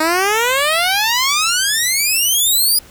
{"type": "exponential sweep", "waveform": "10% pulse", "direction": "up", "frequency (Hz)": [308.4, 4978], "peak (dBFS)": -5, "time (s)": [0, 2.79], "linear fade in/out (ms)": 5, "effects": ["pink hiss -43 dBFS RMS until 2.9 s"]}